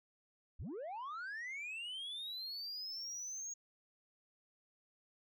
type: linear sweep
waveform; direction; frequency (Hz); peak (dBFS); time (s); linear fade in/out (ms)
sine; up; 35.79 to 6645; -39; 0.59-3.54; 10
effects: tanh soft clip ceiling -41 dBFS